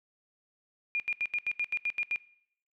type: tone bursts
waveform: sine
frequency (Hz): 2419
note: D#7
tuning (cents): -49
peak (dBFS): -27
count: 10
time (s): 0.95-2.16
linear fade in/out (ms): 0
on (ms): 49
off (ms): 80
effects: noise-tail reverb RT60 0.7 s tail -21 dB re dry